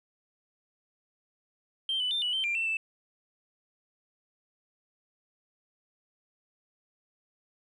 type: tone with pitch steps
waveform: sine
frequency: 3146 / 2989 / 3585 / 2947 / 3114 / 2379 / 2684 / 2644 Hz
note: G7 / F#7 / A7 / F#7 / G7 / D7 / E7 / E7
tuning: +6 / +17 / +32 / -8 / -12 / +22 / +31 / +5 cents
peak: -26 dBFS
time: 1.89-2.77 s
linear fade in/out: 2 ms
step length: 110 ms
effects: tanh soft clip ceiling -23 dBFS